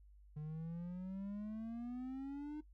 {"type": "exponential sweep", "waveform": "triangle", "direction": "up", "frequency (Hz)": [149.3, 305.9], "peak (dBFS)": -40, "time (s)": [0.36, 2.61], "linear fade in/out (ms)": 10, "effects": ["noise-tail reverb RT60 0.1 s tail -18 dB re dry", "added 50 Hz sine -59 dBFS peak until 2.73 s"]}